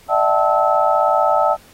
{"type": "tone cluster", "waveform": "sine", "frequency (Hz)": [597, 657, 759, 875, 1299], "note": ["D5", "E5", "F#5", "A5", "E6"], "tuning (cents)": [28, -6, 44, -10, -26], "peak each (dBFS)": -19, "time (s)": [0.08, 1.57], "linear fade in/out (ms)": 50, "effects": ["pink hiss -48 dBFS RMS until 1.73 s", "AAC 48 kbps"]}